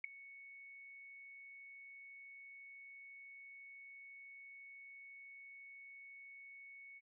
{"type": "tone with ADSR envelope", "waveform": "sine", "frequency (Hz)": 2217, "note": "C#7", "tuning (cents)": 0, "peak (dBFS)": -32, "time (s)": [0.04, 7.01], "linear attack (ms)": 4, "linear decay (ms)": 5, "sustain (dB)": -21, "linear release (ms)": 38, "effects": []}